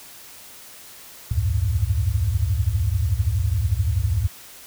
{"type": "tone cluster", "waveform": "sine", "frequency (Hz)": [67.5, 82.8, 96, 107.6], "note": ["C#2", "E2", "G2", "A2"], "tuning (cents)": [-45, 8, -36, -38], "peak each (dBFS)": -24, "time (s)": [1.31, 4.28], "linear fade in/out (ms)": 5, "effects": ["white hiss -43 dBFS RMS until 4.66 s"]}